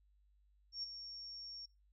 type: tone with ADSR envelope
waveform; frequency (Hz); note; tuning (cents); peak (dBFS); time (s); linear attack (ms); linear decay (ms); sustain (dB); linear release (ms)
sine; 5510; F8; -24; -38; 0.72-1.66; 110; 19; -9; 9
effects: noise-tail reverb RT60 0.2 s tail -20 dB re dry + added 50 Hz sine -68 dBFS peak until 1.92 s

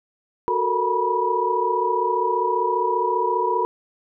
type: tone cluster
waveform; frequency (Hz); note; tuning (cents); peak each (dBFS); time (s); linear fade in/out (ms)
sine; 369.4 / 441 / 466.3 / 941 / 976; F#4 / A4 / A#4 / A#5 / B5; -3 / +4 / +1 / +16 / -21; -26 / -27 / -27 / -30 / -21; 0.48-3.65; 0
effects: none

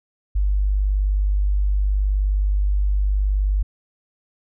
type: tone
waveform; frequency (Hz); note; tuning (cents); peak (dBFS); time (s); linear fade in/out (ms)
sine; 49.59; G1; +21; -16; 0.35-3.63; 10
effects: none

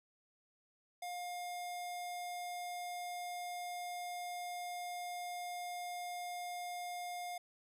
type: tone with low-pass filter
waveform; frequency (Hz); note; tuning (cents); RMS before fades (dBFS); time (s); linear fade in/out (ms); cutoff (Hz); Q
square; 710; F5; +28; -43; 1.02-7.38; 5; 12000; 1.6
effects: none

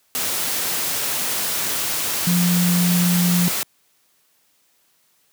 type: tone in noise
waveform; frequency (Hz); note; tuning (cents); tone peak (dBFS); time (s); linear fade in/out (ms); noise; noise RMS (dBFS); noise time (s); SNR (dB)
sine; 176.3; F3; +17; -15; 2.27-3.48; 0; white; -23; 0.15-3.63; +5
effects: white hiss -62 dBFS RMS until 5.32 s + high-pass 100 Hz 12 dB/octave

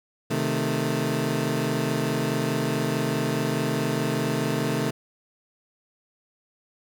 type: chord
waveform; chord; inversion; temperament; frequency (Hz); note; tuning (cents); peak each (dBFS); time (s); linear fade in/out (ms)
20% pulse; A diminished; first; equal; 130.81 / 155.56 / 220; C3 / Eb3 / A3; 0 / 0 / 0; -23; 0.3-4.91; 10
effects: none

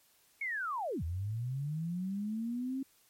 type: linear two-way sweep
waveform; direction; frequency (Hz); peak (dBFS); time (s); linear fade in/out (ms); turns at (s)
sine; down then up; 2233 to 77.78 to 271.2; -33; 0.41-2.83; 5; 1.03
effects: white hiss -67 dBFS RMS until 3.09 s + MP3 64 kbps

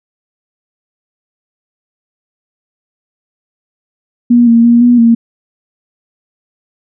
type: tone with pitch steps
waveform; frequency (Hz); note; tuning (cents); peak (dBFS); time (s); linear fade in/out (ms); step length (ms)
sine; 239.8 / 231.8 / 236.4 / 242.5 / 231.4; A#3 / A#3 / A#3 / B3 / A#3; +49 / -10 / +24 / -31 / -13; -3; 4.3-5.15; 10; 170
effects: none

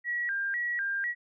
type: tone with vibrato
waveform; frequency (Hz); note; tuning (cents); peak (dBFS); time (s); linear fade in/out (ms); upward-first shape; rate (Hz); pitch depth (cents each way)
sine; 1752; A6; -8; -28; 0.04-1.15; 50; square; 2; 160
effects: none

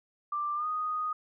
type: tone with pitch glide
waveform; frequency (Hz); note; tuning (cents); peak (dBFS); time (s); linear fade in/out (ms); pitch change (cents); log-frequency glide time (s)
sine; 1181 to 1241.9; D6 to D#6; +9 to -4; -29; 0.32-1.13; 5; +87; 0.55-0.67
effects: none

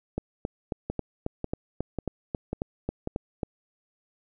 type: two click trains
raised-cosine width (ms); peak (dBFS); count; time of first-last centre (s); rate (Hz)
2; -15 / -16; 13 / 5; 0.18-3.432 / 0.9-3.074; 3.69 / 1.84
effects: none

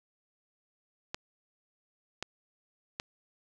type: clicks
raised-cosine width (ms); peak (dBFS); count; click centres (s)
0.2; -17; 3; 1.145 / 2.226 / 2.999
effects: none

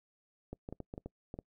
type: clicks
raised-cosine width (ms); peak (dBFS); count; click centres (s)
2; -28; 9; 0.53 / 0.689 / 0.726 / 0.803 / 0.939 / 0.979 / 1.06 / 1.341 / 1.389
effects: noise-tail reverb RT60 0.1 s tail -25 dB re dry

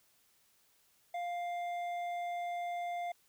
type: tone with hard clipping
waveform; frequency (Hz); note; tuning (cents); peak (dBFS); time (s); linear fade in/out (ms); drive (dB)
triangle; 700; F5; +4; -37; 1.14-3.12; 5; 11
effects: white hiss -70 dBFS RMS until 3.28 s

